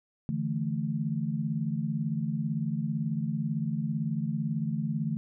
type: chord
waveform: sine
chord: D suspended second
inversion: none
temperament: equal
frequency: 146.83 / 164.81 / 220 Hz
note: D3 / E3 / A3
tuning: 0 / 0 / 0 cents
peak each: -32 dBFS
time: 0.29-5.17 s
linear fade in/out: 0 ms
effects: none